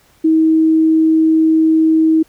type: tone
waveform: sine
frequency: 318.9 Hz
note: D#4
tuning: 43 cents sharp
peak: -8 dBFS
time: 0.24-2.23 s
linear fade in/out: 10 ms
effects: pink hiss -52 dBFS RMS until 2.28 s